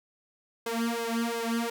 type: tone with flanger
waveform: sawtooth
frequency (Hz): 231.5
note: A#3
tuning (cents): -12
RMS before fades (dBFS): -30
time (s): 0.66-1.7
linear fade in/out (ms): 5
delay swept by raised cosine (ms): 1.9 to 3.7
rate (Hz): 2.8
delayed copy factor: +0.95
effects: none